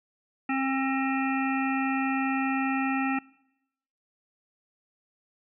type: harmonic tone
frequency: 267.5 Hz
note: C4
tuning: 38 cents sharp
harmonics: 1 / 3 / 5 / 7 / 9 / 10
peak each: -27 / -32 / -34 / -35 / -37 / -37 dBFS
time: 0.49-3.19 s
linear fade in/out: 5 ms
effects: noise-tail reverb RT60 0.9 s tail -24 dB re dry